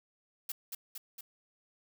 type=noise with echo; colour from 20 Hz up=blue; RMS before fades=-37 dBFS; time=0.49-0.52 s; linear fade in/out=5 ms; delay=230 ms; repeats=3; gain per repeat=-3 dB; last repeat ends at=1.21 s; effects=none